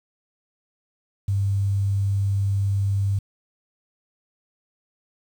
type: tone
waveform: sine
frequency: 99 Hz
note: G2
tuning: 18 cents sharp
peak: -19 dBFS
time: 1.28-3.19 s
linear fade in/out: 5 ms
effects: 8-bit

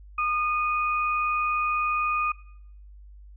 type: tone pair together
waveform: sine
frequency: 1220.2 / 2486 Hz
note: D#6 / D#7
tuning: -34 / -2 cents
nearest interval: octave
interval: 1232 cents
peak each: -24 / -29 dBFS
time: 0.18-2.32 s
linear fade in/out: 5 ms
effects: noise-tail reverb RT60 0.7 s tail -20 dB re dry + added 50 Hz sine -44 dBFS peak until 3.36 s

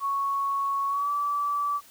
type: tone with pitch glide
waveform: sine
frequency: 1108.7 to 1155.8 Hz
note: C#6 to D6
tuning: 0 to -28 cents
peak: -24 dBFS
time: 0-1.81 s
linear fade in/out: 50 ms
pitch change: +72 cents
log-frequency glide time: 0.88-1.1 s
effects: white hiss -53 dBFS RMS until 1.9 s

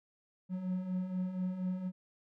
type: beating tone pair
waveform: triangle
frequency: 180.7 / 184.9 Hz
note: F#3 / F#3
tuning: -41 / -1 cents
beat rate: 4.2 Hz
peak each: -39 / -32 dBFS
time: 0.49-1.92 s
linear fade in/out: 50 ms
effects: none

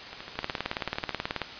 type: two click trains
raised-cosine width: 0.3 ms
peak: -12 / -23 dBFS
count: 20 / 14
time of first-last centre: 0.39-1.417 / 0.13-1.107 s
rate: 18.5 / 13.3 Hz
effects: white hiss -41 dBFS RMS until 1.59 s + resampled to 11025 Hz

